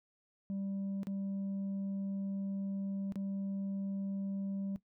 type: tone with dropouts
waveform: sine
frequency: 196 Hz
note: G3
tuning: in tune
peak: -32 dBFS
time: 0.5-4.76 s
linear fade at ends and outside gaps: 0 ms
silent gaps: 1.032-1.07 / 3.122-3.157 s
effects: noise-tail reverb RT60 0.1 s tail -18 dB re dry + tanh soft clip ceiling -34 dBFS